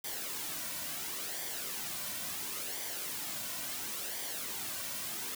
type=noise with flanger; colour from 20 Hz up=white; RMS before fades=-39 dBFS; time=0.04-5.35 s; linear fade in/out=5 ms; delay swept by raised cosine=0.74 to 2.44 ms; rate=0.72 Hz; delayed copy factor=-0.55; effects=none